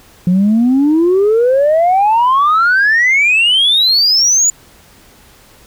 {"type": "exponential sweep", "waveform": "sine", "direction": "up", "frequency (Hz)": [174.61, 7040], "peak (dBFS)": -6, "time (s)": [0.27, 4.5], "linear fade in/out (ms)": 2, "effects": ["tanh soft clip ceiling -5 dBFS", "pink hiss -44 dBFS RMS until 5.66 s"]}